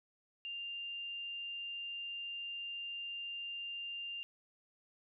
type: tone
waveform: sine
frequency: 2794 Hz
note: F7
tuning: in tune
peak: -40 dBFS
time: 0.45-4.23 s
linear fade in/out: 0 ms
effects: none